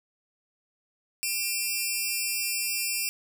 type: tone pair together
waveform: 10% pulse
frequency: 2399 / 2700 Hz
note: D7 / E7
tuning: +36 / +41 cents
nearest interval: major second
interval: 205 cents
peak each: -21 dBFS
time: 1.23-3.09 s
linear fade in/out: 0 ms
effects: none